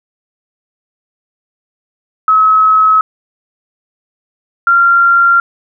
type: tone pair in turn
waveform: sine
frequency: 1285 / 1382.4 Hz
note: E6 / F6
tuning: -45 / -18 cents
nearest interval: minor second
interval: 127 cents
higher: second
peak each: -5 dBFS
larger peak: neither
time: 2.28-3.01 / 4.67-5.4 s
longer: neither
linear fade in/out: 2 ms
effects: none